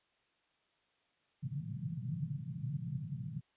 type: band-pass noise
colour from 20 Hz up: pink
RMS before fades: -40 dBFS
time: 1.42-3.41 s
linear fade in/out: 10 ms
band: 120 to 170 Hz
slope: 48 dB/octave
effects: white hiss -75 dBFS RMS until 3.56 s + resampled to 8000 Hz